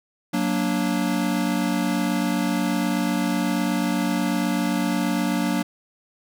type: chord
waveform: square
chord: Gb augmented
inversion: none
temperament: equal with one note detuned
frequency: 185 / 233.1 / 291.8 Hz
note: Gb3 / Bb3 / D4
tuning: 0 / 0 / -11 cents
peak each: -26 dBFS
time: 0.33-5.63 s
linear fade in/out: 10 ms
effects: none